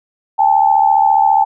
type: tone pair together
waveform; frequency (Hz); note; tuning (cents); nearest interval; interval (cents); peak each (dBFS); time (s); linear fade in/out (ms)
sine; 799.3 / 874; G5 / A5; +33 / -12; major second; 155; -11; 0.38-1.45; 20
effects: none